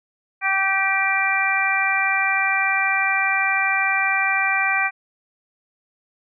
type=harmonic tone with a mistuned harmonic; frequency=387.5 Hz; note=G4; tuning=20 cents flat; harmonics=2 / 3 / 4 / 5 / 6; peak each=-25 / -27 / -24 / -24 / -21 dBFS; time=0.41-4.91 s; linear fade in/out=50 ms; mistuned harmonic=6; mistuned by=+27 cents; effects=none